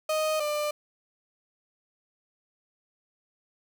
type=tone pair in turn; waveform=35% pulse; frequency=622.3 / 595.8 Hz; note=D#5 / D5; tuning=0 / +25 cents; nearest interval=minor second; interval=75 cents; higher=first; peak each=-23 / -25 dBFS; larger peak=first; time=0.09-0.4 / 0.4-0.71 s; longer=neither; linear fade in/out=5 ms; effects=none